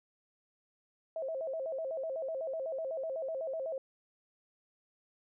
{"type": "tone with vibrato", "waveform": "sine", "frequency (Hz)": 587.3, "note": "D5", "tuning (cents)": 0, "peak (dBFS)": -34, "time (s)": [1.16, 3.78], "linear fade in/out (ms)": 2, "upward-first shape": "square", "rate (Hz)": 8, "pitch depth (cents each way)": 170, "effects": []}